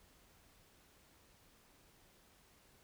silence, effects pink hiss -67 dBFS RMS until 2.83 s

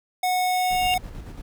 square tone, 733 Hz, F#5, 16 cents flat, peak -21 dBFS, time 0.23-0.98 s, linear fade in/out 5 ms
triangle tone with exponential growth, 2794 Hz, F7, in tune, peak -20 dBFS, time 0.38-0.94 s, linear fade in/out 0 ms, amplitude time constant 120 ms
brown noise with tremolo, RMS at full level -35 dBFS, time 0.7-1.42 s, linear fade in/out 10 ms, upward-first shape square, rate 8.9 Hz, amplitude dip 40%
effects none

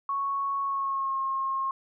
sine tone with pitch glide, 1107 to 1074.9 Hz, C#6 to C6, -3 to +46 cents, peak -26 dBFS, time 0.09-1.71 s, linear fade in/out 2 ms, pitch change -51 cents, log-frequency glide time 0.62-1.19 s, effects none

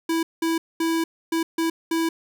square tone bursts at uneven times, 328.5 Hz, E4, 6 cents flat, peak -21 dBFS, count 6, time 0.09-0.23 / 0.42-0.58 / 0.8-1.04 / 1.32-1.43 / 1.58-1.7 / 1.91-2.09 s, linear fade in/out 5 ms, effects none

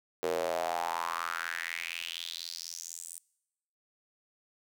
square tone with high-pass filter sweep, 42.05 Hz, E1, 35 cents sharp, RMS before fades -36 dBFS, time 0.23-3.19 s, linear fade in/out 0 ms, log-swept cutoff 440 to 9100 Hz, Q 4.7, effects noise-tail reverb RT60 0.9 s tail -24 dB re dry

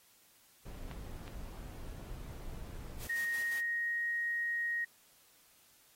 brown noise, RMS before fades -45 dBFS, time 0.65-3.08 s, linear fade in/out 10 ms
clicks, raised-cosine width 0.3 ms, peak -32 dBFS, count 2, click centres 0.913 / 1.279 s
white noise with tremolo, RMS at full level -47 dBFS, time 2.98-3.63 s, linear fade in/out 50 ms, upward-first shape square, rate 5.6 Hz, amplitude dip 50%
sine tone with pitch glide, 1864.7 to 1877.7 Hz, A#6 to A#6, 0 to +12 cents, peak -32 dBFS, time 3.09-4.85 s, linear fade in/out 10 ms, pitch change +12 cents, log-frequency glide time 3.2-4.03 s
effects white hiss -65 dBFS RMS until 5.95 s + AAC 48 kbps

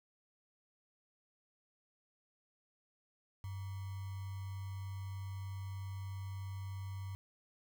sine tone with sample-and-hold, 96.6 Hz, G2, 25 cents flat, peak -40 dBFS, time 3.44-7.15 s, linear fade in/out 0 ms, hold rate 1050 Hz, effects none

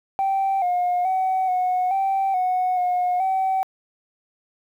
sine tone with pitch steps, 778 / 715 / 754 / 732 / 777 / 735 / 721 / 763 Hz, G5 / F5 / F#5 / F#5 / G5 / F#5 / F#5 / G5, -13 / +41 / +32 / -19 / -16 / -12 / -45 / -47 cents, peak -17 dBFS, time 0.19-3.63 s, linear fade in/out 0 ms, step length 430 ms, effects tanh soft clip ceiling -16 dBFS + 9-bit

